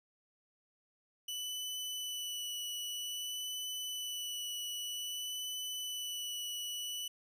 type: tone with vibrato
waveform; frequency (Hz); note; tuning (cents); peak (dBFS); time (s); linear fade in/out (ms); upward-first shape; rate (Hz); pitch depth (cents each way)
sawtooth; 2972; F#7; +7; -35; 1.28-7.08; 5; sine; 0.52; 15
effects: none